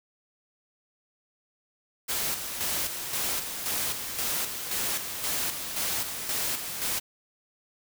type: noise with tremolo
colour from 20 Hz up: white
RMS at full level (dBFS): -29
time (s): 2.08-7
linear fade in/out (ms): 20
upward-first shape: square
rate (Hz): 1.9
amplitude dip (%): 50
effects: none